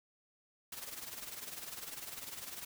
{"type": "noise with tremolo", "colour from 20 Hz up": "white", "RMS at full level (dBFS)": -43, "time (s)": [0.72, 2.65], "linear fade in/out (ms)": 5, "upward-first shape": "sine", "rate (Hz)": 20, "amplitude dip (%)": 65, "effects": []}